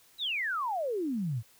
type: exponential sweep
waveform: sine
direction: down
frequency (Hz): 4038 to 103.83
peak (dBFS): -29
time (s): 0.18-1.43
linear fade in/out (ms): 50
effects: white hiss -61 dBFS RMS until 1.59 s